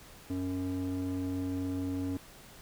square tone with band-pass filter, 92.2 Hz, F#2, 6 cents flat, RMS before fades -34 dBFS, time 0.3-2.17 s, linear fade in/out 0 ms, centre 260 Hz, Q 2.3, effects pink hiss -53 dBFS RMS until 2.61 s

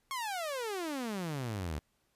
sawtooth exponential sweep, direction down, 1108.7 to 70.2 Hz, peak -31 dBFS, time 0.11-1.79 s, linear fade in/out 0 ms, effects pink hiss -75 dBFS RMS until 2.15 s + resampled to 32000 Hz

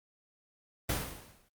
pink noise with exponential decay, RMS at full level -29 dBFS, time 0.89-1.49 s, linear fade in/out 5 ms, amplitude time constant 130 ms, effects Opus 24 kbps

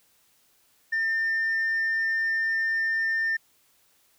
sine tone, 1802 Hz, A6, 41 cents sharp, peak -21 dBFS, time 0.92-3.37 s, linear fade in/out 10 ms, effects tanh soft clip ceiling -21 dBFS + white hiss -64 dBFS RMS until 4.18 s

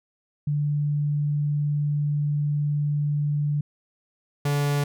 sine / 45% pulse tone pair in turn, 146.83 / 144.06 Hz, D3 / D3, 0 / -33 cents, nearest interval unison, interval 33 cents, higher first, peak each -21 dBFS, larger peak neither, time 0.47-3.61 / 4.45-4.84 s, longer first, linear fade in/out 5 ms, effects none

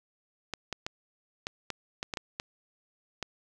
clicks, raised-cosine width 0.2 ms, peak -16 dBFS, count 10, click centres 0.537 / 0.727 / 0.865 / 1.469 / 1.703 / 2.029 / 2.138 / 2.172 / 2.399 / 3.227 s, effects none

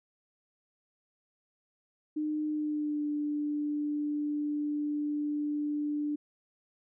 sine tone with pitch glide, 304.3 to 295.6 Hz, D#4 to D4, -38 to +11 cents, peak -29 dBFS, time 2.16-6.16 s, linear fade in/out 10 ms, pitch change -51 cents, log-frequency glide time 2.47-3.06 s, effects none

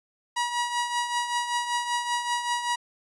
sawtooth tone with tremolo, 962 Hz, B5, 46 cents flat, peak -19 dBFS, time 0.36-2.76 s, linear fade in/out 10 ms, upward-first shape triangle, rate 5.2 Hz, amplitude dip 65%, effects resampled to 24000 Hz

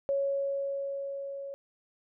sine tone with level ramp, 554.4 Hz, C#5, in tune, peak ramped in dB -25 to -37 dBFS, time 0.09-1.54 s, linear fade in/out 0 ms, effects none

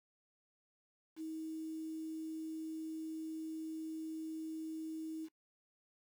sine tone with quantisation, 318 Hz, D#4, 38 cents sharp, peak -40 dBFS, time 1.16-5.29 s, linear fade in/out 50 ms, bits 10, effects noise-tail reverb RT60 0.1 s tail -23 dB re dry

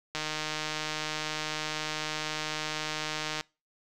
click train, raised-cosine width 0.2 ms, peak -15 dBFS, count 503, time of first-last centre 0.15-3.41 s, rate 154 Hz, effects noise-tail reverb RT60 0.3 s tail -25 dB re dry

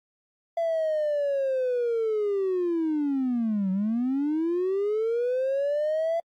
triangle linear two-way sweep, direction down then up, 676 to 185 to 676 Hz, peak -20 dBFS, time 0.57-6.2 s, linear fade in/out 5 ms, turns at 3.71 s, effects tanh soft clip ceiling -19 dBFS + AAC 64 kbps

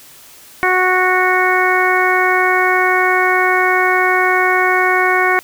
harmonic tone, 368.3 Hz, F#4, 8 cents flat, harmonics 1 / 2 / 3 / 4 / 5 / 6, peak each -18 / -18 / -18 / -18 / -18 / -18 dBFS, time 0.63-5.39 s, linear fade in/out 0 ms, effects white hiss -41 dBFS RMS until 5.43 s

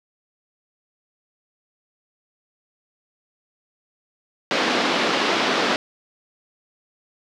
pink band-pass noise, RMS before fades -21 dBFS, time 4.51-5.76 s, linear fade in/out 0 ms, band 240 to 4700 Hz, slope 24 dB/octave, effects none

